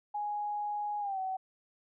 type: tone with pitch glide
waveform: sine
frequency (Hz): 830.6 to 757.3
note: G#5 to F#5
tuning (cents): 0 to +40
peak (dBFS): -32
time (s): 0.14-1.37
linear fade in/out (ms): 10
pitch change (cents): -160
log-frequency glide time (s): 1-1.19
effects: none